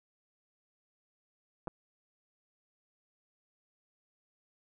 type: clicks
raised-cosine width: 1 ms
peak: -25 dBFS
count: 2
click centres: 1.673 / 1.679 s
effects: none